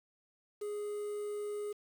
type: tone with quantisation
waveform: triangle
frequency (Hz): 415.3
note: G#4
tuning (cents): 0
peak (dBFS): -34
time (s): 0.61-1.73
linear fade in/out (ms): 10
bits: 9
effects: none